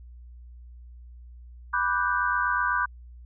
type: chord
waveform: sine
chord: G major seventh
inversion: first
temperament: equal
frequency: 987.8 / 1174.7 / 1480 / 1568 Hz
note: B5 / D6 / F#6 / G6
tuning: 0 / 0 / 0 / 0 cents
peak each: -28 dBFS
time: 1.73-2.86 s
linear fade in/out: 10 ms
effects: added 60 Hz sine -43 dBFS peak until 3.25 s